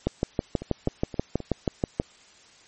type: two click trains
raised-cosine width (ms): 2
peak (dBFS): -9 / -21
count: 13 / 4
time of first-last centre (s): 0.07-1.999 / 0.62-1.403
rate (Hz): 6.22 / 3.83
effects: white hiss -54 dBFS RMS until 2.67 s + MP3 32 kbps